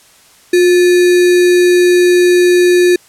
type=tone with sample-and-hold; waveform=sine; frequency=356.9 Hz; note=F4; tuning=38 cents sharp; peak=-5 dBFS; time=0.53-2.96 s; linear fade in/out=5 ms; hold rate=2100 Hz; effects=white hiss -45 dBFS RMS until 3.08 s + low-pass 11000 Hz 12 dB/octave